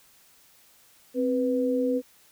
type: tone pair together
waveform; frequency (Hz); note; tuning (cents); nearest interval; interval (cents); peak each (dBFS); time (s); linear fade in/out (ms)
sine; 261.6 / 493.9; C4 / B4; 0 / 0; major seventh; 1100; -25; 1.14-2.02; 50
effects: white hiss -58 dBFS RMS until 2.31 s